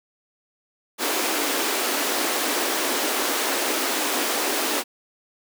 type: high-pass noise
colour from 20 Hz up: pink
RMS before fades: -24 dBFS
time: 0.98-4.84 s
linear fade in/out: 50 ms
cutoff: 260 Hz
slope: 48 dB/octave
effects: none